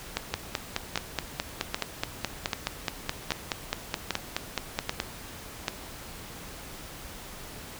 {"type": "two click trains", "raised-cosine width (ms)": 0.2, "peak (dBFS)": [-9, -9], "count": [23, 8], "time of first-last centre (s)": [[0.34, 5.001], [0.17, 5.682]], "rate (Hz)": [4.72, 1.27], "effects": ["pink hiss -43 dBFS RMS until 7.79 s"]}